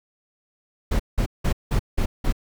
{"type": "noise bursts", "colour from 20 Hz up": "brown", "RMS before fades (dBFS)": -20, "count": 6, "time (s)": [0.91, 2.326], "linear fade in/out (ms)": 10, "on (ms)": 86, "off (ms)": 180, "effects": []}